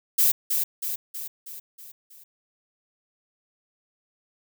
violet noise with echo, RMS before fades -19 dBFS, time 0.18-0.32 s, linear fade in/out 10 ms, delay 320 ms, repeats 6, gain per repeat -5 dB, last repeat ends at 2.24 s, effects none

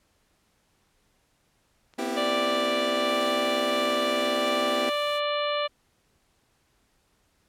clicks, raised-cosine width 0.2 ms, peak -35 / -38 dBFS, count 2, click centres 1.938 / 2.418 s
25% pulse chord, C major seventh, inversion third, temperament equal with one note detuned, 241.6 / 261.6 / 329.6 / 392 Hz, B3 / C4 / E4 / G4, -38 / 0 / 0 / 0 cents, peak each -30 dBFS, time 1.98-4.9 s, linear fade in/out 10 ms
harmonic tone, 587.3 Hz, D5, in tune, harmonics 1 / 2 / 3 / 4 / 5 / 6 / 7, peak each -27 / -30 / -38 / -36 / -34 / -37 / -41 dBFS, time 2.16-5.68 s, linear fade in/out 20 ms
white noise, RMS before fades -46 dBFS, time 3.05-5.21 s, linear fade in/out 50 ms
effects pink hiss -68 dBFS RMS until 7.48 s + low-pass 12000 Hz 12 dB/octave

